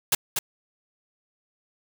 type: noise with echo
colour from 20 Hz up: white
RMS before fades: -20 dBFS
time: 0.12-0.15 s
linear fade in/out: 5 ms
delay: 240 ms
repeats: 1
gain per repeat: -5 dB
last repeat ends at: 0.39 s
effects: none